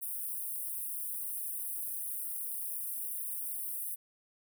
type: high-pass noise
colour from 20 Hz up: white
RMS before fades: -38 dBFS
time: 0.01-3.96 s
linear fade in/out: 20 ms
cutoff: 8900 Hz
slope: 96 dB/octave
effects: none